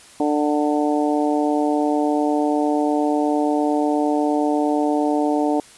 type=harmonic tone; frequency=148.6 Hz; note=D3; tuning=21 cents sharp; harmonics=2 / 3 / 4 / 5 / 6; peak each=-19 / -25 / -25 / -24 / -28 dBFS; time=0.2-5.6 s; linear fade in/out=2 ms; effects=white hiss -46 dBFS RMS until 5.77 s + resampled to 24000 Hz